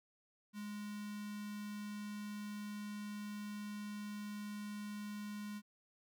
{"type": "tone with notch filter", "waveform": "square", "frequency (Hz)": 207.7, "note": "G#3", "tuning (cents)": 0, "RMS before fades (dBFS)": -45, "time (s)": [0.53, 5.62], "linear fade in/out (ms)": 50, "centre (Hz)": 610, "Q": 1.8, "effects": []}